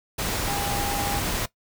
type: tone in noise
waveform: sine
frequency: 807 Hz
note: G#5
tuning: 50 cents flat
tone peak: -29 dBFS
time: 0.47-1.2 s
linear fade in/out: 10 ms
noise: pink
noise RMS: -27 dBFS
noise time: 0.18-1.46 s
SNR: -5 dB
effects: noise-tail reverb RT60 0.1 s tail -18 dB re dry